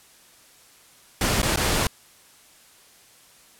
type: noise with dropouts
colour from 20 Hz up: pink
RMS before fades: -22 dBFS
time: 1.21-1.87 s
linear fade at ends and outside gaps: 2 ms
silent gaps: 1.418-1.429 / 1.56-1.572 s
effects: white hiss -53 dBFS RMS until 3.59 s + low-pass 12000 Hz 12 dB/octave